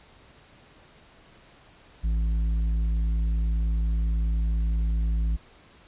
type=tone with tanh clipping; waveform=sine; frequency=55 Hz; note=A1; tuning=in tune; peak=-23 dBFS; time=2.03-5.37 s; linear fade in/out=20 ms; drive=7 dB; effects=pink hiss -54 dBFS RMS until 5.87 s + resampled to 8000 Hz